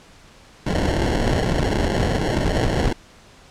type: noise with sample-and-hold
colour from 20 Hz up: pink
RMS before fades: -20 dBFS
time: 0.66-2.93 s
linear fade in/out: 10 ms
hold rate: 1225 Hz
effects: pink hiss -48 dBFS RMS until 3.5 s + low-pass 7000 Hz 12 dB/octave